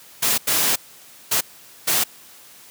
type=noise bursts at uneven times; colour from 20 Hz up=white; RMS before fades=-19 dBFS; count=4; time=0.22-0.38 / 0.47-0.76 / 1.31-1.41 / 1.87-2.04 s; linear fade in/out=10 ms; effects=white hiss -46 dBFS RMS until 2.7 s + high-pass 100 Hz 12 dB/octave